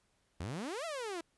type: exponential two-way sweep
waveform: sawtooth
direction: up then down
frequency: 76.4 to 690 to 321.4 Hz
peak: -34 dBFS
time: 0.4-1.21 s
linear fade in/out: 5 ms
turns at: 0.85 s
effects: pink hiss -75 dBFS RMS until 1.37 s + resampled to 24000 Hz